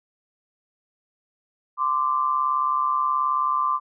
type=tone pair together; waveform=sine; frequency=1036 / 1174.7 Hz; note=C6 / D6; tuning=-17 / 0 cents; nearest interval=major second; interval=217 cents; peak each=-23 / -22 dBFS; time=1.77-3.8 s; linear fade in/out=50 ms; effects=none